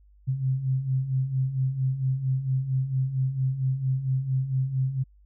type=beating tone pair; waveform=sine; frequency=128.6 / 133 Hz; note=C3 / C3; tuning=-30 / +29 cents; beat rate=4.4 Hz; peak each=-30 / -24 dBFS; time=0.27-5.04 s; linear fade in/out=20 ms; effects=added 50 Hz sine -53 dBFS peak until 5.25 s